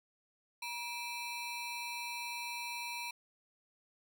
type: ring-modulated tone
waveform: 25% pulse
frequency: 1656 Hz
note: G#6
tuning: 5 cents flat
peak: -32 dBFS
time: 0.62-3.11 s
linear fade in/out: 5 ms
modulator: 702 Hz
effects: none